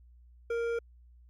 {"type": "tone with hard clipping", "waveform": "sine", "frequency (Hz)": 466.2, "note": "A#4", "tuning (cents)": 0, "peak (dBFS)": -31, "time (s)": [0.5, 0.79], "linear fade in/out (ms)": 5, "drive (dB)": 9, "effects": ["added 60 Hz sine -54 dBFS peak until 1.29 s", "Opus 48 kbps"]}